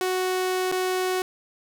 sawtooth tone with dropouts, 370 Hz, F#4, in tune, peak -19 dBFS, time 0.01-1.22 s, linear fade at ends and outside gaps 1 ms, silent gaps 0.716-0.722 s, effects none

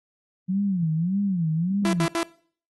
sine tone with vibrato, 178.3 Hz, F3, 36 cents sharp, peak -21 dBFS, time 0.48-2.07 s, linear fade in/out 20 ms, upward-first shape sine, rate 1.7 Hz, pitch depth 220 cents each way
sawtooth tone bursts, 335.1 Hz, E4, 29 cents sharp, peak -19 dBFS, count 3, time 1.85-2.231 s, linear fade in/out 0 ms, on 81 ms, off 69 ms
effects noise-tail reverb RT60 0.5 s tail -21 dB re dry + AAC 32 kbps

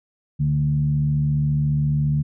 sine tone with frequency modulation, 146.2 Hz, D3, 7 cents flat, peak -17 dBFS, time 0.39-2.23 s, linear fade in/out 20 ms, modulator 74.5 Hz, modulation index 0.5, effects none

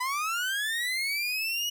30% pulse linear sweep, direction up, 984 to 2926 Hz, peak -25 dBFS, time 0-1.7 s, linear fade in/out 10 ms, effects none

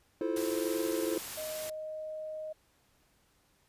triangle chord, F major seventh, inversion third, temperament just, 327.4 / 349.2 / 436.5 / 523.8 Hz, E4 / F4 / A4 / C5, -12 / 0 / -14 / +2 cents, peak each -32 / -34 / -34 / -35 dBFS, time 0.21-1.18 s, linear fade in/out 2 ms
white noise, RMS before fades -41 dBFS, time 0.36-1.7 s, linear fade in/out 5 ms
sine tone, 622.3 Hz, D#5, in tune, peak -37 dBFS, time 1.37-2.53 s, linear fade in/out 10 ms
effects pink hiss -69 dBFS RMS until 3.68 s + resampled to 32000 Hz

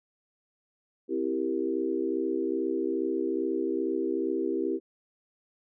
sine chord, C dominant seventh, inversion none, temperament equal, 261.6 / 329.6 / 392 / 466.2 Hz, C4 / E4 / G4 / Bb4, 0 / 0 / 0 / 0 cents, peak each -34 / -30 / -30 / -36 dBFS, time 1.08-4.8 s, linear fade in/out 50 ms, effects none

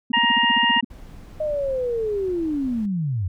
sine tone bursts, 238.6 Hz, A#3, 41 cents sharp, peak -22 dBFS, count 12, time 0.1-0.846 s, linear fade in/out 5 ms, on 20 ms, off 46 ms
harmonic tone, 940 Hz, A#5, 14 cents sharp, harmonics 1 / 2 / 3, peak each -20 / -20 / -20 dBFS, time 0.13-0.81 s, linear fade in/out 10 ms
brown noise, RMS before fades -40 dBFS, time 0.9-2.86 s, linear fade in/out 5 ms
sine linear sweep, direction down, 623 to 83.9 Hz, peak -21 dBFS, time 1.4-3.28 s, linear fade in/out 5 ms
effects none

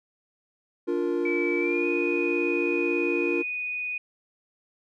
triangle chord, Bb major, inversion first, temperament just, 291.4 / 349.6 / 466.2 Hz, D4 / F4 / Bb4, -13 / +2 / 0 cents, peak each -28 / -24 / -28 dBFS, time 0.87-3.43 s, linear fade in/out 20 ms
sine tone with pitch glide, 2300 to 2479 Hz, D7 to D#7, -37 to -7 cents, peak -28 dBFS, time 1.25-3.98 s, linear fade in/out 5 ms, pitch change +130 cents, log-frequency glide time 1.59-1.86 s
effects none

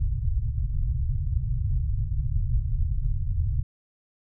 pink low-pass noise, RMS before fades -25 dBFS, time 0-3.63 s, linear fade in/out 5 ms, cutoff 140 Hz, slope 96 dB/octave, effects none

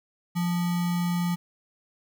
sine tone with sample-and-hold, 174.6 Hz, F3, in tune, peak -23 dBFS, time 0.35-1.36 s, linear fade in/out 20 ms, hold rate 1050 Hz, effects none

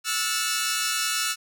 10% pulse chord, F# minor seventh, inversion third, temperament equal with one note detuned, 1318.5 / 1447.8 / 1760 / 2217 Hz, E6 / F#6 / A6 / C#7, 0 / -38 / 0 / 0 cents, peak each -19 / -20 / -24 / -25 dBFS, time 0.04-1.36 s, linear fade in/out 50 ms, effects none

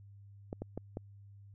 clicks, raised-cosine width 2 ms, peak -25 dBFS, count 4, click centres 0.529 / 0.62 / 0.776 / 0.971 s, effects added 100 Hz sine -52 dBFS peak until 1.54 s

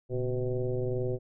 sine tone with frequency modulation, 246.9 Hz, B3, in tune, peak -27 dBFS, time 0.09-1.19 s, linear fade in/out 50 ms, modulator 129 Hz, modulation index 2.1, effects none

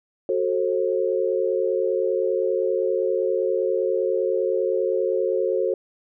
sine chord, F# diminished, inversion none, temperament equal with one note detuned, 370 / 440 / 535.2 Hz, F#4 / A4 / C5, 0 / 0 / +39 cents, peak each -24 dBFS, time 0.29-5.74 s, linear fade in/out 2 ms, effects none

